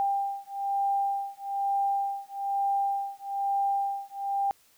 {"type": "beating tone pair", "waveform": "sine", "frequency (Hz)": [794, 795.1], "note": ["G5", "G5"], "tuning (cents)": [22, 24], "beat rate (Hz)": 1.1, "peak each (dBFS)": -29, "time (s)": [0, 4.51], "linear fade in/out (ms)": 0, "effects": ["white hiss -62 dBFS RMS until 4.77 s"]}